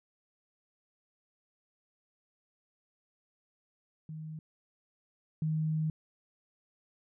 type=tone pair in turn; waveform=sine; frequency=156.6 / 156.6 Hz; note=D#3 / D#3; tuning=+11 / +11 cents; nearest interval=unison; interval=0 cents; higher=neither; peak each=-39 / -28 dBFS; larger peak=second; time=4.09-4.39 / 5.42-5.9 s; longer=second; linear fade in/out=2 ms; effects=none